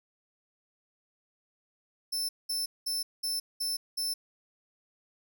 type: tone bursts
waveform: sawtooth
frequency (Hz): 5300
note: E8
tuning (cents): +9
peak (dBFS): -27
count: 6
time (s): 2.12-4.14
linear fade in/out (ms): 10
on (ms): 170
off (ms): 200
effects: none